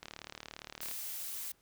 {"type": "click train", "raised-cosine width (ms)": 0.2, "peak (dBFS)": -26, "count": 34, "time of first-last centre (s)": [0.03, 0.912], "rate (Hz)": 37.4}
{"type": "noise", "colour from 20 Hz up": "blue", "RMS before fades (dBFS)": -41, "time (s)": [0.81, 1.52], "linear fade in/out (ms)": 5}
{"effects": ["pink hiss -70 dBFS RMS until 1.61 s"]}